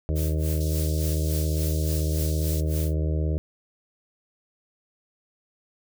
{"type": "harmonic tone", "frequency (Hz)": 77.78, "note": "D#2", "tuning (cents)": 0, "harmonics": [1, 2, 4, 5, 6, 7, 8], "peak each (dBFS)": [-23, -29, -35, -37, -39, -40, -41], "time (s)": [0.09, 3.38], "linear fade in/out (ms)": 0}
{"type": "noise with tremolo", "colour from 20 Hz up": "blue", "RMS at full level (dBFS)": -35, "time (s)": [0.15, 2.95], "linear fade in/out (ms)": 20, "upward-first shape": "sine", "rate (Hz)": 3.5, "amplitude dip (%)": 95}
{"type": "high-pass noise", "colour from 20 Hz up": "pink", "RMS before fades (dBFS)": -40, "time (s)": [0.6, 2.61], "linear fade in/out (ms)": 10, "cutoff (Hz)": 4200, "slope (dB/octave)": 24}
{"effects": []}